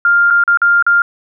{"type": "tone with dropouts", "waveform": "sine", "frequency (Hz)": 1400, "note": "F6", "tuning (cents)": 4, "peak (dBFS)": -7, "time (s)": [0.05, 1.02], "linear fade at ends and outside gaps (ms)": 2, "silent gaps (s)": [[0.303, 0.307], [0.438, 0.477], [0.573, 0.617], [0.825, 0.865]], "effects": []}